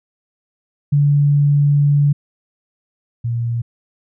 sine tone pair in turn, 144.2 / 117.72 Hz, D3 / A#2, -31 / +17 cents, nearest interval major third, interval 352 cents, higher first, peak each -10 / -17 dBFS, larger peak first, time 0.92-2.13 / 3.24-3.62 s, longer first, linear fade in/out 10 ms, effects none

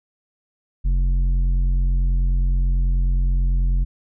sine tone with tanh clipping, 44.66 Hz, F1, 39 cents sharp, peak -17 dBFS, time 0.84-3.85 s, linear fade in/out 20 ms, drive 8 dB, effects none

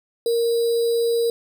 sine tone with sample-and-hold, 466.2 Hz, A#4, in tune, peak -17 dBFS, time 0.26-1.3 s, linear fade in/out 2 ms, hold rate 4410 Hz, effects none

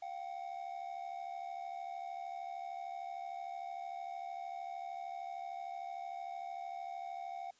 triangle ring-modulated tone, 740 Hz, F#5, in tune, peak -36 dBFS, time 0.02-7.51 s, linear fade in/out 5 ms, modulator 36.6 Hz, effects white hiss -69 dBFS RMS until 7.59 s + resampled to 16000 Hz

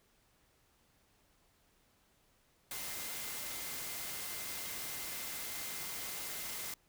sine tone in noise, 2079 Hz, C7, 12 cents flat, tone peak -53 dBFS, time 2.71-6.74 s, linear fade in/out 2 ms, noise white, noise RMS -42 dBFS, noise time 2.71-6.74 s, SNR -14 dB, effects pink hiss -71 dBFS RMS until 6.88 s

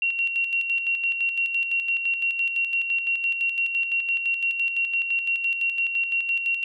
sine tone with tremolo, 2743 Hz, F7, 32 cents flat, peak -20 dBFS, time 0.02-6.64 s, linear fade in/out 2 ms, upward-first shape square, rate 5.9 Hz, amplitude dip 50%, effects none

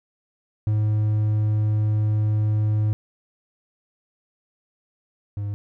triangle tone pair in turn, 106.7 / 102.26 Hz, G#2 / G#2, +47 / -26 cents, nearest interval minor second, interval 73 cents, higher first, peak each -16 / -23 dBFS, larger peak first, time 0.67-2.93 / 5.37-5.54 s, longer first, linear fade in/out 0 ms, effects none

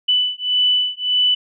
sine beating tone pair, 2985 / 2986.7 Hz, F#7 / F#7, +15 / +16 cents, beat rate 1.7 Hz, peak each -18 dBFS, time 0.08-1.35 s, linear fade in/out 10 ms, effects none

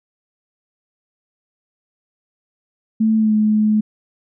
sine tone with pitch glide, 220 to 213.9 Hz, A3 to A3, 0 to -49 cents, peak -12 dBFS, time 3-3.81 s, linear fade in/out 10 ms, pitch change -49 cents, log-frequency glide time 3.17-3.34 s, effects none

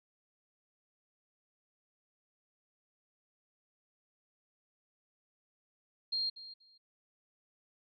sine tone with echo, 4217 Hz, C8, 13 cents sharp, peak -31 dBFS, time 6.12-6.3 s, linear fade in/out 10 ms, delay 240 ms, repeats 2, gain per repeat -15 dB, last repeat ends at 6.78 s, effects none

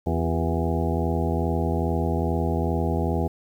harmonic tone with a mistuned harmonic, 82.41 Hz, E2, in tune, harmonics 1 / 2 / 3 / 4 / 5 / 6 / 8 / 9 / 10, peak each -25 / -28 / -30 / -31 / -32 / -33 / -34 / -35 / -35 dBFS, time 0.06-3.28 s, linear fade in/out 10 ms, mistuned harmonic 4, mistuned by +62 cents, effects 9-bit

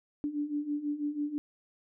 sine beating tone pair, 289.4 / 295.5 Hz, D4 / D4, -25 / +11 cents, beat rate 6.1 Hz, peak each -36 / -32 dBFS, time 0.24-1.38 s, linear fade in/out 0 ms, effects none

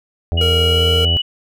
harmonic tone, 84.3 Hz, E2, 39 cents sharp, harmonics 1 / 2 / 3 / 4 / 5 / 6 / 7 / 8 / 9, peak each -15 / -29 / -33 / -36 / -32 / -39 / -32 / -36 / -38 dBFS, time 0.32-1.17 s, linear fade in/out 0 ms
sine tone with pitch glide, 2900 to 2946 Hz, F#7 to F#7, -35 to -8 cents, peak -15 dBFS, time 0.37-1.22 s, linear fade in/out 10 ms, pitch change +27 cents, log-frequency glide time 0.7-0.81 s
square tone, 459.6 Hz, A#4, 25 cents flat, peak -19 dBFS, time 0.41-1.05 s, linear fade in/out 2 ms
effects none

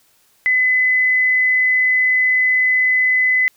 sine tone, 2016 Hz, B6, 35 cents sharp, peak -12 dBFS, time 0.46-3.48 s, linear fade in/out 0 ms, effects white hiss -57 dBFS RMS until 3.56 s

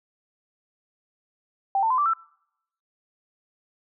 sine tone with pitch steps, 784 / 895.4 / 1022.6 / 1167.9 / 1333.8 Hz, G5 / A5 / C6 / D6 / E6, 0 / +30 / -40 / -10 / +20 cents, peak -19 dBFS, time 1.75-2.135 s, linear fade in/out 2 ms, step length 77 ms, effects noise-tail reverb RT60 0.8 s tail -26 dB re dry

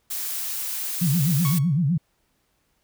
blue noise, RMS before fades -29 dBFS, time 0.1-1.59 s, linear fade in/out 10 ms
sine tone with vibrato, 155.7 Hz, D#3, 2 cents sharp, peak -18 dBFS, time 1.01-1.98 s, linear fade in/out 10 ms, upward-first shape sine, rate 7.9 Hz, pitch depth 270 cents each way
sawtooth tone with exponential decay, 1108.7 Hz, C#6, in tune, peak -24 dBFS, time 1.45-1.8 s, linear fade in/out 0 ms, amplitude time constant 74 ms
effects pink hiss -69 dBFS RMS until 2.83 s

